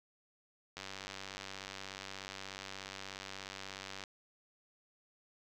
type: click train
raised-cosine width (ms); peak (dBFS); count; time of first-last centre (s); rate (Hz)
0.2; -26; 317; 0.77-4.038; 96.7
effects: none